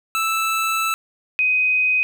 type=tone pair in turn; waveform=25% pulse / sine; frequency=1318.5 / 2508 Hz; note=E6 / D#7; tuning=0 / +13 cents; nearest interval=major seventh; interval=1113 cents; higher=second; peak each=-15 dBFS; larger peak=neither; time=0.15-0.94 / 1.39-2.03 s; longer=first; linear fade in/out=0 ms; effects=none